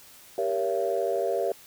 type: chord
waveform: sine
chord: G diminished seventh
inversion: none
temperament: just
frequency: 392 / 470.4 / 564.5 / 677.4 Hz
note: G4 / Bb4 / Db5 / Fb5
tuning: 0 / +16 / +31 / +47 cents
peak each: -29 dBFS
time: 0.38-1.52 s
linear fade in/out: 2 ms
effects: tanh soft clip ceiling -15 dBFS + white hiss -51 dBFS RMS until 1.66 s